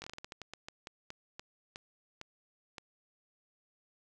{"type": "slowing click train", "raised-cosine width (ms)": 0.2, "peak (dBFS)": -26, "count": 17, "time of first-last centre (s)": [0.02, 2.782], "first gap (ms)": 20, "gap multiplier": 1.25, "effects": []}